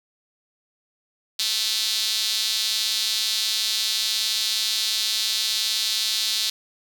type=tone with high-pass filter; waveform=sawtooth; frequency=219.3 Hz; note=A3; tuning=6 cents flat; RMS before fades=-24 dBFS; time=1.39-6.5 s; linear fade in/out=5 ms; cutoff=4000 Hz; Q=3.4; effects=none